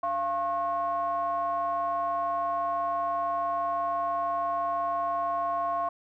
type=ring-modulated tone; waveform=triangle; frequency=197.5 Hz; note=G3; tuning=13 cents sharp; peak=-21 dBFS; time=0.03-5.89 s; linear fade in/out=5 ms; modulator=887 Hz; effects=none